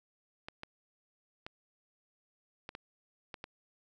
clicks, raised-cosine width 0.3 ms, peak -26 dBFS, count 7, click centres 0.485 / 0.634 / 1.465 / 2.691 / 2.751 / 3.342 / 3.441 s, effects none

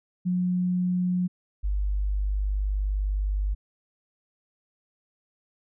sine tone pair in turn, 180.4 / 49.81 Hz, F#3 / G1, -44 / +28 cents, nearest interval octave + minor seventh, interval 2228 cents, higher first, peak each -22 / -23 dBFS, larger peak first, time 0.25-1.28 / 1.63-3.55 s, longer second, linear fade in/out 20 ms, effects none

